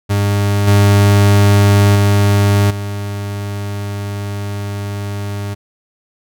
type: tone with level steps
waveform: 40% pulse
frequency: 101.3 Hz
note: G#2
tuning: 43 cents flat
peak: -11 / -6 / -8 / -19 dBFS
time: 0.09-5.55 s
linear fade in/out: 20 ms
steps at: 0.67 / 1.95 / 2.7 s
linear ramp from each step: 10 ms
effects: none